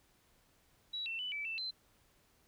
sine tone with pitch steps, 3901 / 2689 / 2987 / 2309 / 2661 / 4080 Hz, B7 / E7 / F#7 / D7 / E7 / C8, -22 / +34 / +16 / -30 / +16 / -44 cents, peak -37 dBFS, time 0.93-1.71 s, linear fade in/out 10 ms, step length 130 ms, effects pink hiss -70 dBFS RMS until 2.47 s

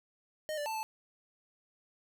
square tone with pitch steps, 617 / 587 / 884 / 875 Hz, D#5 / D5 / A5 / A5, -15 / -1 / +8 / -10 cents, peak -35 dBFS, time 0.49-0.83 s, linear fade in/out 0 ms, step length 85 ms, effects none

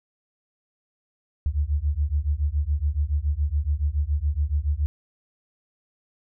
sine beating tone pair, 70.1 / 77.2 Hz, C#2 / D#2, +20 / -13 cents, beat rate 7.1 Hz, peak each -24 / -24 dBFS, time 1.46-4.86 s, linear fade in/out 0 ms, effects none

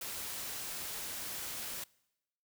white noise, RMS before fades -41 dBFS, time 0.01-1.84 s, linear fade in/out 5 ms, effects noise-tail reverb RT60 0.9 s tail -24 dB re dry

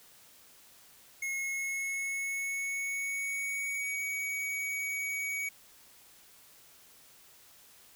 square tone with pitch glide, 2169 to 2255 Hz, C#7 to C#7, -38 to +29 cents, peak -33 dBFS, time 1.22-5.49 s, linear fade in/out 5 ms, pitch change +67 cents, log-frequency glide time 1.34-4.04 s, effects white hiss -58 dBFS RMS until 7.95 s

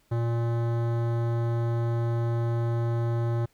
sine tone with hard clipping, 117 Hz, A#2, 7 cents sharp, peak -26 dBFS, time 0.11-3.46 s, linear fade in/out 10 ms, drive 17 dB, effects pink hiss -66 dBFS RMS until 3.53 s

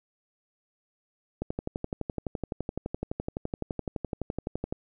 click train, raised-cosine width 2 ms, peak -17 dBFS, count 40, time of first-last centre 1.42-4.725 s, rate 11.8 Hz, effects none

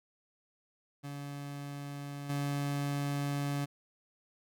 30% pulse tone with level steps, 142.5 Hz, C#3, 48 cents sharp, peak -37 / -29 dBFS, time 1.03-3.66 s, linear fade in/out 20 ms, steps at 2.29 s, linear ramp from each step 10 ms, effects none

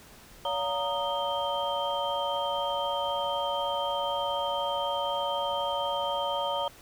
sine tone cluster, 568 / 705 / 927 / 1240 / 3152 Hz, C#5 / F5 / A#5 / D#6 / G7, +42 / +16 / -10 / -6 / +9 cents, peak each -32 / -36 / -31 / -37 / -35 dBFS, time 0.45-6.68 s, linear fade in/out 2 ms, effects pink hiss -52 dBFS RMS until 6.81 s

